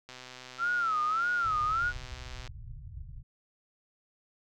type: click train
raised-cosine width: 0.2 ms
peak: -28 dBFS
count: 304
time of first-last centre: 0.09-2.476 s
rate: 127 Hz
type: tone with vibrato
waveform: sine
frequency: 1329 Hz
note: E6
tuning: 14 cents sharp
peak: -26 dBFS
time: 0.58-1.93 s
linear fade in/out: 50 ms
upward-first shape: sine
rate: 1.7 Hz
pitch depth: 150 cents each way
type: low-pass noise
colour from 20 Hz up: pink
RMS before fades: -43 dBFS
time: 1.44-3.23 s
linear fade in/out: 10 ms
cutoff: 130 Hz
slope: 48 dB/octave
effects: none